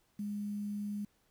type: tone with quantisation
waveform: sine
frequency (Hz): 205.8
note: G#3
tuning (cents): -16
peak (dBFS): -35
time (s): 0.19-1.05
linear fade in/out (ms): 5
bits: 10
effects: pink hiss -73 dBFS RMS until 1.3 s